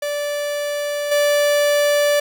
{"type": "tone with level steps", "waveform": "45% pulse", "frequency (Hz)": 583, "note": "D5", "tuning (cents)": -13, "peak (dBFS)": [-21, -14], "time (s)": [0.02, 2.2], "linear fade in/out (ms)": 5, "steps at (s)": 1.11, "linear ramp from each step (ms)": 10, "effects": ["7-bit"]}